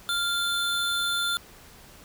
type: tone pair together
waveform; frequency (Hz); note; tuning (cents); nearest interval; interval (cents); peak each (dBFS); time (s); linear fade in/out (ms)
square; 1396.9 / 3529; F6 / A7; 0 / +4; octave + major third; 1604; -28; 0.09-1.37; 0
effects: pink hiss -50 dBFS RMS until 2.04 s